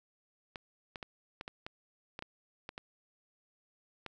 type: clicks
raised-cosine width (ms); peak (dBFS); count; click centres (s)
0.3; -25; 11; 0.558 / 0.958 / 1.028 / 1.411 / 1.479 / 1.665 / 2.191 / 2.224 / 2.691 / 2.779 / 4.063
effects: none